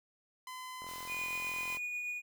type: tone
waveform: sawtooth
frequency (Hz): 1020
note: C6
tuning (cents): -44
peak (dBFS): -39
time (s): 0.47-1.77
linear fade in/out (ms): 2
type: click train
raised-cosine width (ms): 1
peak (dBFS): -37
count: 42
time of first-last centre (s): 0.82-1.771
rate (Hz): 43.1
type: high-pass noise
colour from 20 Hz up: white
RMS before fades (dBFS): -50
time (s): 0.85-1.8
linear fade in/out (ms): 50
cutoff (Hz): 810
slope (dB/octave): 48
type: tone with tremolo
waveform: triangle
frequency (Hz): 2456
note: D#7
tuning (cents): -23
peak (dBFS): -33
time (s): 1.07-2.22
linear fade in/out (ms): 50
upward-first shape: triangle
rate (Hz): 8.1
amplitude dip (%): 30
effects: none